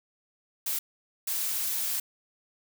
blue noise bursts at uneven times, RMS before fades -30 dBFS, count 2, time 0.66-0.79 / 1.27-2 s, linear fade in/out 5 ms, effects none

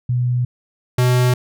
sine / square tone pair in turn, 123.47 / 124.98 Hz, B2 / B2, 0 / +21 cents, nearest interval unison, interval 21 cents, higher second, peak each -15 / -13 dBFS, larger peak second, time 0.09-0.45 / 0.98-1.34 s, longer neither, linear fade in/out 5 ms, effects none

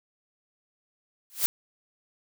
blue noise with exponential growth, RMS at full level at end -19 dBFS, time 1.3-1.46 s, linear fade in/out 0 ms, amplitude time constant 34 ms, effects none

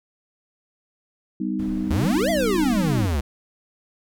sine chord, G augmented, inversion none, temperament equal with one note detuned, 196 / 252.6 / 311.1 Hz, G3 / B3 / D#4, 0 / +39 / 0 cents, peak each -26 / -28 / -27 dBFS, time 1.4-3.06 s, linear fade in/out 5 ms
brown noise, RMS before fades -36 dBFS, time 1.59-3.16 s, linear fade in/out 5 ms
square exponential two-way sweep, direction up then down, 65.41 to 698.5 to 65.41 Hz, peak -21 dBFS, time 1.9-3.21 s, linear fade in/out 10 ms, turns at 2.3 s
effects none

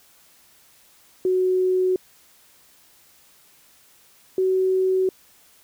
sine tone pair in turn, 370 / 375.6 Hz, F#4 / F#4, 0 / +26 cents, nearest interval unison, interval 26 cents, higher second, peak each -17 dBFS, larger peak neither, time 1.25-1.96 / 4.38-5.09 s, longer neither, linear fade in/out 2 ms, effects white hiss -55 dBFS RMS until 5.63 s

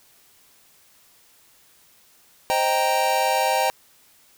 square chord, C minor seventh, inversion none, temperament equal, 523.3 / 622.3 / 784 / 932.3 Hz, C5 / Eb5 / G5 / Bb5, 0 / 0 / 0 / 0 cents, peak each -27 / -27 / -23 / -25 dBFS, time 2.5-3.7 s, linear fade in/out 0 ms, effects white hiss -56 dBFS RMS until 4.37 s

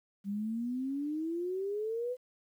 sine exponential sweep, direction up, 195.6 to 509 Hz, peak -32 dBFS, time 0.24-2.17 s, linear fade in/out 50 ms, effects 11-bit

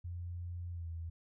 sine tone with pitch glide, 87.31 to 82.98 Hz, F2 to E2, 0 to +12 cents, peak -39 dBFS, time 0.04-1.1 s, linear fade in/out 10 ms, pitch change -88 cents, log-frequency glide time 0.71-0.88 s, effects none

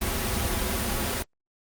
pink noise with comb filter, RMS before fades -27 dBFS, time 0.01-1.23 s, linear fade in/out 10 ms, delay 6.6 ms, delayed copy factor -0.85, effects Opus 24 kbps

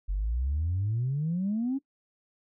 sine exponential sweep, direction up, 44.72 to 280 Hz, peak -25 dBFS, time 0.08-1.79 s, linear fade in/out 20 ms, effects noise-tail reverb RT60 0.1 s tail -19 dB re dry + tanh soft clip ceiling -22 dBFS

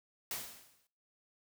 white noise with exponential decay, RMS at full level -37 dBFS, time 0.31-0.87 s, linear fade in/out 2 ms, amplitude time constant 120 ms, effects noise-tail reverb RT60 0.4 s tail -18 dB re dry

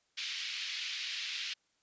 pink band-pass noise, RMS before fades -39 dBFS, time 0.17-1.54 s, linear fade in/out 10 ms, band 2300 to 4900 Hz, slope 24 dB/octave, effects white hiss -75 dBFS RMS until 1.82 s + resampled to 16000 Hz

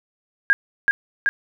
sine tone with echo, 1624 Hz, G#6, 39 cents flat, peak -11 dBFS, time 0.5-0.53 s, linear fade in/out 0 ms, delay 380 ms, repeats 2, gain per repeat -2 dB, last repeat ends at 1.29 s, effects none

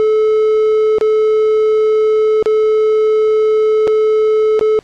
triangle tone with dropouts, 433 Hz, A4, 28 cents flat, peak -7 dBFS, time 0-4.79 s, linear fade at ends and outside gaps 0 ms, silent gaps 0.984-1.011 / 2.426-2.459 / 3.872-3.877 / 4.593-4.611 s, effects pink hiss -47 dBFS RMS until 4.83 s + low-pass 6000 Hz 12 dB/octave

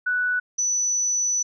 sine tone pair in turn, 1481 / 5963 Hz, F#6 / F#8, +1 / +13 cents, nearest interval 2 octaves, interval 2412 cents, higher second, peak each -20 dBFS, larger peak neither, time 0.06-0.4 / 0.58-1.43 s, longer second, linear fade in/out 10 ms, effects none

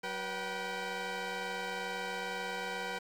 15% pulse tone cluster, 187.2 / 484.8 / 771 Hz, F#3 / B4 / G5, +20 / -32 / -29 cents, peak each -38 / -32 / -33 dBFS, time 0.03-2.99 s, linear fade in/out 10 ms, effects low-pass 6000 Hz 12 dB/octave + 9-bit

